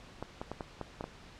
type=clicks; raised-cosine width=1 ms; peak=-23 dBFS; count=7; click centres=0.226 / 0.415 / 0.516 / 0.608 / 0.813 / 1.009 / 1.041 s; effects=pink hiss -53 dBFS RMS until 1.39 s + low-pass 5000 Hz 12 dB/octave